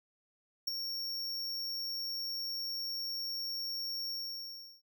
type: tone with ADSR envelope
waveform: square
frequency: 5510 Hz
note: F8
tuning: 24 cents flat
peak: -29 dBFS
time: 0.67-4.82 s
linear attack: 9 ms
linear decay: 14 ms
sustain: -7 dB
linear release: 720 ms
effects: none